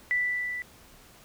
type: tone with level ramp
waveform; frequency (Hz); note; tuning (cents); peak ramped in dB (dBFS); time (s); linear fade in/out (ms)
sine; 1975.5; B6; 0; -22 to -32; 0.11-0.62; 0
effects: pink hiss -54 dBFS RMS until 1.24 s